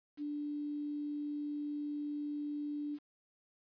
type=tone with quantisation; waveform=sine; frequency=293.7 Hz; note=D4; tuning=in tune; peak=-36 dBFS; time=0.17-2.99 s; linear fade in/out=50 ms; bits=10; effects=resampled to 11025 Hz